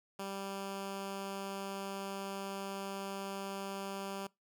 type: tone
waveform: 10% pulse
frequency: 196 Hz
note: G3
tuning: in tune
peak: -31 dBFS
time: 0.19-4.27 s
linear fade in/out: 5 ms
effects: noise-tail reverb RT60 0.2 s tail -23 dB re dry